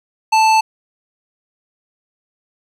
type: tone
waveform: square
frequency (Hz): 880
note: A5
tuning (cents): 0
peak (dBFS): -10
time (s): 0.32-0.61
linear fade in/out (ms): 10
effects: low-pass 7000 Hz 12 dB/octave + 7-bit

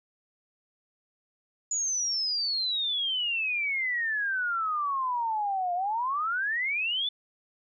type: exponential two-way sweep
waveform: sine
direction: down then up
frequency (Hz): 6940 to 695 to 3551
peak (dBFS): -26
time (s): 1.71-7.09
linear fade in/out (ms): 5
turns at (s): 5.74
effects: none

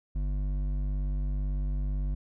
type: tone with hard clipping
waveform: sine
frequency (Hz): 49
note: G1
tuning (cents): 0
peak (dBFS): -29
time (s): 0.15-2.15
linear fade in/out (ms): 10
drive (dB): 9
effects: none

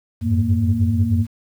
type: tone cluster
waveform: sine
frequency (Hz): 89.5 / 95.8 / 105.7 / 231.7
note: F2 / G2 / G#2 / A#3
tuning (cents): +43 / -39 / +31 / -10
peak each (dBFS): -20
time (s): 0.21-1.27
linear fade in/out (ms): 50
effects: tanh soft clip ceiling -5 dBFS + 8-bit

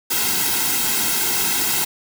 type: noise with comb filter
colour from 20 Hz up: white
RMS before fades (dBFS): -20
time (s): 0.1-1.85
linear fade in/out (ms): 10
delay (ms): 1.7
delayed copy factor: -0.85
effects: none

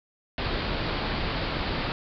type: low-pass noise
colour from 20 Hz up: pink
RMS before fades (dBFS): -29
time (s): 0.38-1.92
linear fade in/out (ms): 0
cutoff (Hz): 4800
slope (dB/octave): 96
effects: none

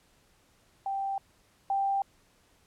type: tone pair in turn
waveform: sine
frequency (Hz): 784 / 787.3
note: G5 / G5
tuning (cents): 0 / +7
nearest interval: unison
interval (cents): 7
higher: second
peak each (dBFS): -29 / -25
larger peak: second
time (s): 0.86-1.18 / 1.7-2.02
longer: neither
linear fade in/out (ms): 2
effects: pink hiss -65 dBFS RMS until 2.66 s + low-pass 12000 Hz 12 dB/octave

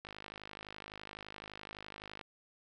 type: click train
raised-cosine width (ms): 0.3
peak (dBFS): -29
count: 113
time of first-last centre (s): 0.05-2.212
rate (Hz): 51.8
effects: none

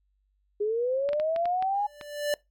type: linear sweep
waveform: sine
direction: up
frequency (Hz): 406.8 to 835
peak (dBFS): -24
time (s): 0.6-1.87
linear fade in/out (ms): 10
type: clicks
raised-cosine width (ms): 0.3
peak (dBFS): -22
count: 7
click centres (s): 1.09 / 1.132 / 1.199 / 1.362 / 1.456 / 1.625 / 2.012
type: tone with exponential growth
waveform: square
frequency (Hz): 587.3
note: D5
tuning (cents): 0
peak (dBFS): -23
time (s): 1.74-2.34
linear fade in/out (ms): 1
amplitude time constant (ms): 130
effects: noise-tail reverb RT60 0.2 s tail -23 dB re dry + added 49 Hz sine -68 dBFS peak until 2.5 s

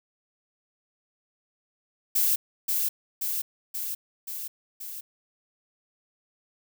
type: noise with echo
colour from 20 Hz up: violet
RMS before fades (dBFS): -23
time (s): 2.15-2.36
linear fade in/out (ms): 10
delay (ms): 530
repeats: 5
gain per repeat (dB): -3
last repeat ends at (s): 5.01
effects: none

